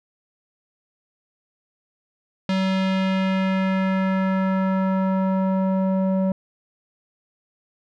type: tone with low-pass filter sweep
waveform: square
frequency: 190 Hz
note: F#3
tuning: 46 cents sharp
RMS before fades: -21 dBFS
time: 2.49-6.32 s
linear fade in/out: 2 ms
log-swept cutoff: 3900 to 640 Hz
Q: 1.4
effects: none